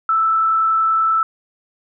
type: tone with frequency modulation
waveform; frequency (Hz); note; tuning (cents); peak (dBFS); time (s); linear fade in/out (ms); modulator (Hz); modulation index
sine; 1319; E6; +1; -13; 0.09-1.23; 2; 30.4; 0.39
effects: none